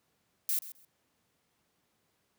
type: noise with echo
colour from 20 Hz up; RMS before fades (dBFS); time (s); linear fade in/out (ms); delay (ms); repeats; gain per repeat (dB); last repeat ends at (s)
violet; -30; 0.49-0.59; 2; 130; 2; -15; 0.85
effects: pink hiss -75 dBFS RMS until 2.38 s + high-pass 100 Hz 12 dB/octave

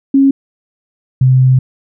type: tone pair in turn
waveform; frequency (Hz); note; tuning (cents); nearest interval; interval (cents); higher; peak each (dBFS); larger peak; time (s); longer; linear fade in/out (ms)
sine; 273.2 / 129.53; C#4 / C3; -25 / -17; octave + minor second; 1292; first; -5; neither; 0.14-0.31 / 1.21-1.59; second; 5
effects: none

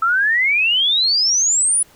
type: exponential sweep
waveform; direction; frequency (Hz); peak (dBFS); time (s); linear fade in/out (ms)
sine; up; 1299 to 10100; -13; 0.02-1.83; 5
effects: pink hiss -50 dBFS RMS until 1.95 s

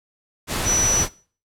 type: tone in noise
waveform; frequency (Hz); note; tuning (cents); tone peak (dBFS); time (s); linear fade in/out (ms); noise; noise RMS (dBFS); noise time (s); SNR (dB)
sine; 5920; F#8; 0; -17; 0.64-1.06; 50; pink; -24; 0.47-1.09; +4
effects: noise-tail reverb RT60 0.4 s tail -20 dB re dry + low-pass 12000 Hz 12 dB/octave

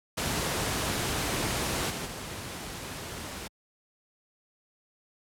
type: noise with level steps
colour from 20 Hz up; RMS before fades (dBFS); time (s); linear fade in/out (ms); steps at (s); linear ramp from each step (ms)
pink; -29 / -34 / -38; 0.17-3.48; 10; 1.89 / 2.05; 20
effects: high-pass 60 Hz 12 dB/octave + low-pass 12000 Hz 12 dB/octave

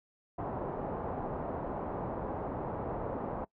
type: low-pass noise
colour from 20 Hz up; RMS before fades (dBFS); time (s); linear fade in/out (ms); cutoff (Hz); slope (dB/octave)
white; -37; 0.38-3.45; 10; 890; 24
effects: noise-tail reverb RT60 0.1 s tail -22 dB re dry

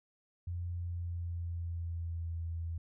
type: tone with pitch glide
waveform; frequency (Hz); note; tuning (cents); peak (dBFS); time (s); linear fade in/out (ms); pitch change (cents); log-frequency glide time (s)
sine; 87.31 to 83.32; F2 to E2; 0 to +19; -35; 0.47-2.78; 5; -81; 0.7-2.37
effects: none

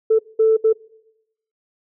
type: tone bursts at uneven times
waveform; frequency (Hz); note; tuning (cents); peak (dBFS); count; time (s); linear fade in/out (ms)
sine; 442; A4; +8; -10; 3; 0.1-0.19 / 0.39-0.57 / 0.64-0.73; 10
effects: noise-tail reverb RT60 0.9 s tail -24 dB re dry + tanh soft clip ceiling -6 dBFS

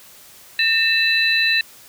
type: tone cluster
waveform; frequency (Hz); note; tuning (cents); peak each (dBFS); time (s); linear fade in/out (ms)
sine; 1814 / 2639 / 3984; A#6 / E7 / B7; -48 / +1 / +14; -19; 0.59-1.61; 2
effects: white hiss -45 dBFS RMS until 1.88 s

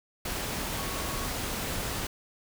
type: tone in noise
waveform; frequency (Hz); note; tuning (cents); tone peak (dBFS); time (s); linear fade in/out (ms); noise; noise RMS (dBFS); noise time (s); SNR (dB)
sine; 1108.7; C#6; 0; -42; 0.78-1.27; 5; pink; -33; 0.25-2.07; -12
effects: none

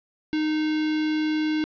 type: tone with notch filter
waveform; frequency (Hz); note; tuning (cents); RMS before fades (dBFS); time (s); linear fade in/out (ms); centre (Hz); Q
square; 308.5; D#4; -15; -24; 0.33-1.64; 0; 1000; 1.8
effects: resampled to 11025 Hz + 9-bit

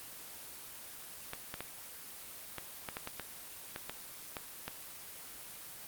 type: clicks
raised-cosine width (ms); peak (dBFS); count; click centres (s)
0.3; -22; 12; 1.334 / 1.541 / 1.606 / 2.583 / 2.888 / 2.969 / 3.074 / 3.197 / 3.761 / 3.896 / 4.368 / 4.68
effects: white hiss -48 dBFS RMS until 5.87 s + Opus 24 kbps

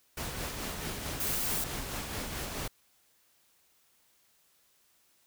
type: noise with tremolo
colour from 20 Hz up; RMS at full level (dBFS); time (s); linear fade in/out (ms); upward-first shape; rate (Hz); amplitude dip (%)
pink; -36; 0.17-2.68; 5; sine; 4.6; 35
type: noise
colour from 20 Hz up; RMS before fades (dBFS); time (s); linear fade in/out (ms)
blue; -33; 1.2-1.64; 2
effects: white hiss -68 dBFS RMS until 5.26 s

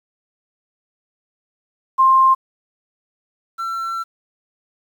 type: tone pair in turn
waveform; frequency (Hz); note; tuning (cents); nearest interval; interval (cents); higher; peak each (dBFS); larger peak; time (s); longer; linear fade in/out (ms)
sine / triangle; 1056 / 1348.3; C6 / E6; +16 / +39; major third; 423; second; -9 / -20; first; 1.98-2.35 / 3.58-4.04; second; 20
effects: 8-bit

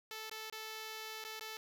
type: tone with dropouts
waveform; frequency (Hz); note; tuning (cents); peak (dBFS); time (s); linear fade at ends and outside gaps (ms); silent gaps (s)
5% pulse; 438.4; A4; -6; -32; 0.11-1.57; 1; 0.296-0.313 / 0.499-0.525 / 1.241-1.248 / 1.395-1.409
effects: none

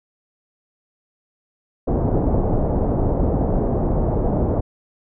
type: low-pass noise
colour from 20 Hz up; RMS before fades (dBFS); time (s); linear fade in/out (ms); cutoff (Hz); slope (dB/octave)
pink; -19; 1.87-4.61; 10; 730; 24
effects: none

